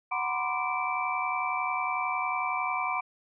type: tone cluster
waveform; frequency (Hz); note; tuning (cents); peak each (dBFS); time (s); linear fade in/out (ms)
sine; 742 / 964 / 1035 / 1178 / 2329; F#5 / B5 / C6 / D6 / D7; +5 / -42 / -19 / +5 / -15; -34 / -35 / -32 / -35 / -33; 0.11-3.01; 10
effects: none